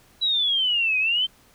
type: exponential two-way sweep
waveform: sine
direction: down then up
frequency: 3951 to 2489 to 3144 Hz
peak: -19 dBFS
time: 0.21-1.27 s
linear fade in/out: 20 ms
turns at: 0.98 s
effects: pink hiss -56 dBFS RMS until 1.54 s